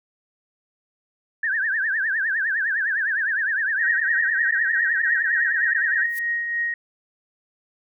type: tone with vibrato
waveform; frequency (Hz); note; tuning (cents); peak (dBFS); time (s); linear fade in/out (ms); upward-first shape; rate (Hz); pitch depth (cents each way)
sine; 1683; G#6; +23; -20; 1.43-6.06; 5; triangle; 9.8; 200
type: tone with tremolo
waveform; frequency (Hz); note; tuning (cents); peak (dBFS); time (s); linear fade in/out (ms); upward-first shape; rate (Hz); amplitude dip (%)
sine; 1877; A#6; +11; -20; 3.81-6.74; 2; triangle; 3.3; 45
type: noise with exponential growth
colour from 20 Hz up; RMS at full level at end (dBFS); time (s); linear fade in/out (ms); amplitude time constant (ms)
violet; -31; 6.05-6.19; 2; 29
effects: none